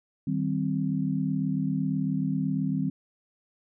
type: chord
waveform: sine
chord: C minor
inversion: first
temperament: equal with one note detuned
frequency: 155.56 / 193.86 / 261.6 Hz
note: Eb3 / G3 / C4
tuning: 0 / -19 / 0 cents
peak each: -29 dBFS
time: 0.27-2.9 s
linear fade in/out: 5 ms
effects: none